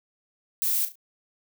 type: noise with echo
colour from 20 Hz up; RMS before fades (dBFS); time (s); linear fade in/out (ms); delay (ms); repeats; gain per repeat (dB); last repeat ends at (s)
violet; -25; 0.62-0.85; 0; 35; 3; -10; 0.955
effects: none